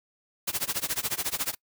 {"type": "noise with tremolo", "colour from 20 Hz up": "white", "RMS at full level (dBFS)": -27, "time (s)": [0.47, 1.55], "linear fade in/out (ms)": 10, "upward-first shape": "sine", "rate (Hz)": 14, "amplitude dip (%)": 95, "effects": ["noise-tail reverb RT60 0.1 s tail -25 dB re dry"]}